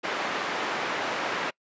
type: band-pass noise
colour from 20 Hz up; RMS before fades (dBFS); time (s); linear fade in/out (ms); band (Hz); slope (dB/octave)
white; -30; 0.03-1.51; 20; 270 to 1800; 12
effects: noise-tail reverb RT60 0.1 s tail -26 dB re dry + resampled to 16000 Hz